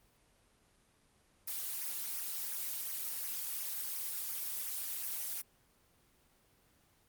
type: noise with flanger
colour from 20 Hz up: blue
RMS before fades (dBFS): -39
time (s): 1.47-5.42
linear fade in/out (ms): 10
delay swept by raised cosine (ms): 0.24 to 4.44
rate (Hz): 2.8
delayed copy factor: -0.8
effects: pink hiss -69 dBFS RMS until 7.08 s + Opus 24 kbps

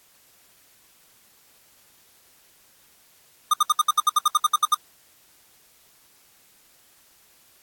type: tone bursts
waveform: square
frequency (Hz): 1218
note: D#6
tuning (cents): -37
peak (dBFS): -15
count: 14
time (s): 3.51-4.746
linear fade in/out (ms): 5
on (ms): 27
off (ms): 66
effects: white hiss -57 dBFS RMS until 7.62 s + AAC 64 kbps

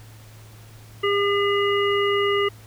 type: harmonic tone with a mistuned harmonic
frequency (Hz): 403.5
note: G#4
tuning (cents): -50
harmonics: 1 / 3 / 5 / 7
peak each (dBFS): -20 / -25 / -27 / -28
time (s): 1.03-2.49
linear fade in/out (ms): 10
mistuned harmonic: 7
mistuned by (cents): +27
effects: added 109 Hz sine -43 dBFS peak until 2.66 s + pink hiss -50 dBFS RMS until 2.66 s

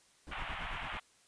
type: noise with tremolo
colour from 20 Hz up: brown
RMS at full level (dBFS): -41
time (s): 0.27-0.97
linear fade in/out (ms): 0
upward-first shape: sine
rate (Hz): 9.1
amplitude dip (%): 90
type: band-pass noise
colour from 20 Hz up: pink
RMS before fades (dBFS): -42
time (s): 0.31-1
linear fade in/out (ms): 10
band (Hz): 690 to 3200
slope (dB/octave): 48
effects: white hiss -66 dBFS RMS until 1.27 s + resampled to 22050 Hz

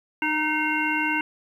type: harmonic tone with a mistuned harmonic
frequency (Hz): 306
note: D#4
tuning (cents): -29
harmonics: 1 / 3 / 5 / 7 / 9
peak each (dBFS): -28 / -28 / -28 / -28 / -28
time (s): 0.22-1.21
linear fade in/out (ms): 2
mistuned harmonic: 3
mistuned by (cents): +30
effects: 9-bit

